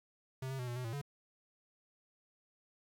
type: tone with pitch steps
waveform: square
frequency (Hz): 131.4 / 133.8 / 124.7 / 120.8 / 126.2 / 114 / 142.5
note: C3 / C3 / B2 / B2 / B2 / A#2 / C#3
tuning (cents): +8 / +39 / +17 / -38 / +38 / -38 / +48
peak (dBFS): -39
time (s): 0.42-1.015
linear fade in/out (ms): 5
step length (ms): 85
effects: 11-bit